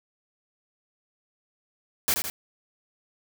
white noise with echo, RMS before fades -23 dBFS, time 2.08-2.14 s, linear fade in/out 0 ms, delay 80 ms, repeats 2, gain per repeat -5 dB, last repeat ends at 2.3 s, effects none

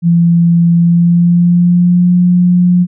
sine tone with pitch glide, 170 to 178.04 Hz, F3 to F3, -46 to +34 cents, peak -5 dBFS, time 0.02-2.87 s, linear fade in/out 50 ms, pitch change +80 cents, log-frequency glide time 0.75-2.12 s, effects none

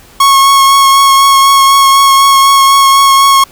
45% pulse tone with vibrato, 1096 Hz, C#6, 20 cents flat, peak -3 dBFS, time 0.2-3.44 s, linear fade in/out 5 ms, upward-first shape triangle, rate 4 Hz, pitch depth 19 cents each way, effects pink hiss -39 dBFS RMS until 3.51 s

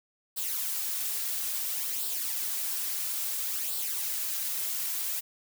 blue noise with flanger, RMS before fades -32 dBFS, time 0.36-5.21 s, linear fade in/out 20 ms, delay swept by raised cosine 0.23 to 4.33 ms, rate 0.59 Hz, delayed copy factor +0.55, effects none

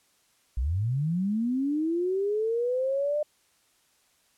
sine linear sweep, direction up, 53.9 to 605 Hz, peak -24 dBFS, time 0.57-3.23 s, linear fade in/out 5 ms, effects white hiss -66 dBFS RMS until 4.37 s + low-pass 11000 Hz 12 dB/octave

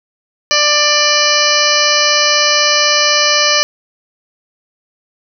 harmonic tone, 592 Hz, D5, 14 cents sharp, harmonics 1 / 2 / 3 / 4 / 5 / 7 / 8 / 9 / 10, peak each -18 / -18 / -18 / -18 / -18 / -18 / -18 / -18 / -18 dBFS, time 0.51-3.63 s, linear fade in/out 0 ms, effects none

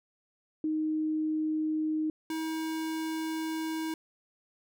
sine / square tone pair in turn, 311.1 / 319.1 Hz, D#4 / D#4, 0 / +44 cents, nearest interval unison, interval 44 cents, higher second, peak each -27 / -32 dBFS, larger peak first, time 0.64-2.1 / 2.3-3.94 s, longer second, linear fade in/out 2 ms, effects none

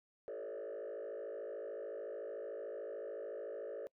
sine tone with frequency modulation, 502 Hz, B4, 28 cents sharp, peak -39 dBFS, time 0.28-3.87 s, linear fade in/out 0 ms, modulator 53.6 Hz, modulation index 1.9, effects noise-tail reverb RT60 0.1 s tail -26 dB re dry + tanh soft clip ceiling -40 dBFS

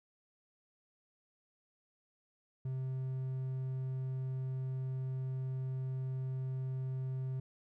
triangle tone, 130.81 Hz, C3, in tune, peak -33 dBFS, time 2.65-7.4 s, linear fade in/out 5 ms, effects none

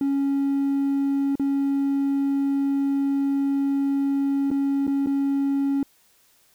triangle tone with dropouts, 277.2 Hz, C#4, in tune, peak -17 dBFS, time 0.01-5.83 s, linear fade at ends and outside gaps 2 ms, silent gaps 1.355-1.396 / 4.505-4.513 / 4.869-4.877 / 5.062-5.07 s, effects tanh soft clip ceiling -14 dBFS + white hiss -60 dBFS RMS until 6.54 s

